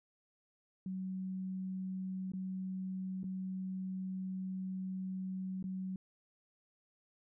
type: tone with dropouts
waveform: sine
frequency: 187.8 Hz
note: F#3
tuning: 26 cents sharp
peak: -37 dBFS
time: 0.86-5.96 s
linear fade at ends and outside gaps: 2 ms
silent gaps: 2.319-2.335 / 3.232-3.241 / 5.627-5.64 s
effects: none